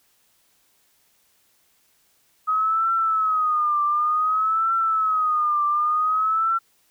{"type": "tone with vibrato", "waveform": "sine", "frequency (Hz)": 1261, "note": "D#6", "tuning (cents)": 23, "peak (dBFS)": -18, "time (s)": [2.47, 6.59], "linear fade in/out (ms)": 20, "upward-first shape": "triangle", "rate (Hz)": 0.55, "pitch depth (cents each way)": 120, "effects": ["white hiss -63 dBFS RMS until 6.9 s"]}